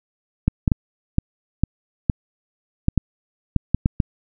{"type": "clicks", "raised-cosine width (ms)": 5, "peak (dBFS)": -3, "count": 12, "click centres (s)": [0.48, 0.678, 0.718, 1.184, 1.636, 2.098, 2.884, 2.977, 3.563, 3.746, 3.859, 4.002], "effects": []}